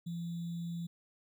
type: tone with sample-and-hold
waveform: sine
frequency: 170 Hz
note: F3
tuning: 46 cents flat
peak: -36 dBFS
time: 0.06-0.87 s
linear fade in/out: 10 ms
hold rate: 3675 Hz
effects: none